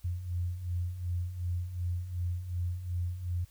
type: beating tone pair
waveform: sine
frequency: 86.3 / 89 Hz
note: F2 / F2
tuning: -20 / +33 cents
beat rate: 2.7 Hz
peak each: -38 / -32 dBFS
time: 0.04-3.45 s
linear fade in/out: 10 ms
effects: added 53 Hz sine -62 dBFS peak until 3.5 s + white hiss -64 dBFS RMS until 3.5 s